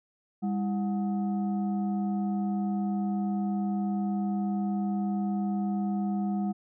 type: tone with frequency modulation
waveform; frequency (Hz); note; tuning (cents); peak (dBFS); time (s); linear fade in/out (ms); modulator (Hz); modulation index
sine; 200.8; G3; +42; -26; 0.42-6.53; 20; 530; 0.53
effects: none